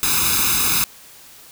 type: noise with comb filter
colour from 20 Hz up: white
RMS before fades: -18 dBFS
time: 0.03-0.84 s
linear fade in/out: 0 ms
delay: 0.79 ms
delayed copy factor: +0.85
effects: white hiss -44 dBFS RMS until 1.51 s